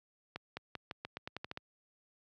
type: accelerating click train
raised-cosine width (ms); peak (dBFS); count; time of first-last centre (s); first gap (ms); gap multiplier
0.3; -24; 11; 0.36-1.574; 210; 0.87
effects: high-pass 80 Hz 12 dB/octave